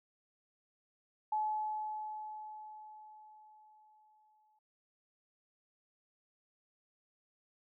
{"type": "tone with exponential decay", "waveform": "sine", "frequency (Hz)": 857, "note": "A5", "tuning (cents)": -46, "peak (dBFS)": -30, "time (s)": [1.32, 4.59], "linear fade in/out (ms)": 5, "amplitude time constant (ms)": 710, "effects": []}